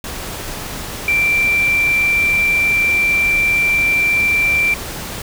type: tone in noise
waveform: sine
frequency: 2352 Hz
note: D7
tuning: 2 cents sharp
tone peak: -12 dBFS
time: 1.08-4.74 s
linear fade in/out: 2 ms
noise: pink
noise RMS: -27 dBFS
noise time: 0.04-5.22 s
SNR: +12 dB
effects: none